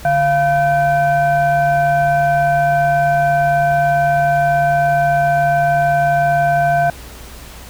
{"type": "tone with frequency modulation", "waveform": "sine", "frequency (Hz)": 692, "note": "F5", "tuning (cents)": -16, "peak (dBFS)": -11, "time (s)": [0.05, 6.9], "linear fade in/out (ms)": 2, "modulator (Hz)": 839, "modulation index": 0.68, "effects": ["added 60 Hz sine -36 dBFS peak until 7.69 s", "pink hiss -37 dBFS RMS until 7.69 s"]}